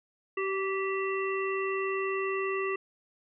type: harmonic tone with a mistuned harmonic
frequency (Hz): 386.4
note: G4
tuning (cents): -25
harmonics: 1 / 3 / 5 / 7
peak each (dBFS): -30 / -35 / -37 / -38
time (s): 0.37-2.76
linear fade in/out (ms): 5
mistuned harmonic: 5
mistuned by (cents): +29
effects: none